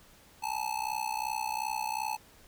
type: tone with amplitude modulation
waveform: square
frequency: 867 Hz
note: A5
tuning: 26 cents flat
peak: -28 dBFS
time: 0.42-2.17 s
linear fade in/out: 20 ms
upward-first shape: sine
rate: 62.7 Hz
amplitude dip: 95%
effects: pink hiss -58 dBFS RMS until 2.47 s